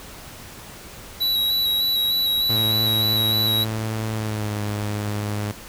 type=tone with vibrato; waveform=square; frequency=3900 Hz; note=B7; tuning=23 cents flat; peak=-19 dBFS; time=1.2-3.65 s; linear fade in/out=20 ms; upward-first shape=square; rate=3.3 Hz; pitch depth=18 cents each way
type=tone with pitch glide; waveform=sawtooth; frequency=110.1 to 104.22 Hz; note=A2 to G#2; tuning=+2 to +7 cents; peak=-20 dBFS; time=2.49-5.52 s; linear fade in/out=10 ms; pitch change=-95 cents; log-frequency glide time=4.11-4.57 s
effects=pink hiss -40 dBFS RMS until 5.68 s